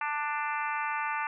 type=harmonic tone; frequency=295.6 Hz; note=D4; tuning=11 cents sharp; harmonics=3 / 4 / 5 / 6 / 7 / 8 / 9; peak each=-33 / -35 / -37 / -39 / -40 / -41 / -42 dBFS; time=0.01-1.27 s; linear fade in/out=2 ms; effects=none